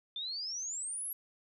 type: exponential sweep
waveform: sine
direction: up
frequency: 3520 to 11690 Hz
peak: -36 dBFS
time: 0.16-1.13 s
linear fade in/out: 2 ms
effects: none